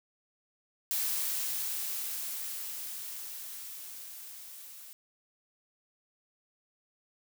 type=noise with level ramp; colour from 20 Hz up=blue; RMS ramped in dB=-31 to -49 dBFS; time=0.91-4.93 s; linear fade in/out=0 ms; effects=none